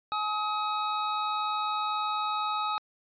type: tone pair together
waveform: square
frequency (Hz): 846.3 / 1268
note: G#5 / D#6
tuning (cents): +32 / +32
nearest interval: perfect fifth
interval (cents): 700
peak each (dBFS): -33 / -30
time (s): 0.12-2.78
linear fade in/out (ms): 0
effects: resampled to 11025 Hz